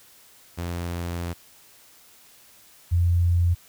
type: tone pair in turn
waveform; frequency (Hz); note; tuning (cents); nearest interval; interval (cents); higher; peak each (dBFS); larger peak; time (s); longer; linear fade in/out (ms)
sawtooth / sine; 86.4 / 86.78; F2 / F2; -18 / -10; unison; 8; second; -24 / -17; second; 0.57-1.34 / 2.91-3.55; first; 20
effects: white hiss -53 dBFS RMS until 3.68 s